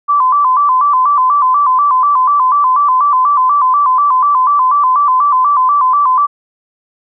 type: tone with vibrato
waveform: sine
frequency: 1089 Hz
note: C#6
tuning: 31 cents flat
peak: -7 dBFS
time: 0.08-6.27 s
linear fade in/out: 20 ms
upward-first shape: square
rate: 4.1 Hz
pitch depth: 110 cents each way
effects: none